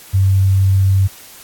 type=tone; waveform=sine; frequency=96.2 Hz; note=G2; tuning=32 cents flat; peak=-9 dBFS; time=0.13-1.08 s; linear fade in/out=20 ms; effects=white hiss -39 dBFS RMS until 1.43 s + AAC 64 kbps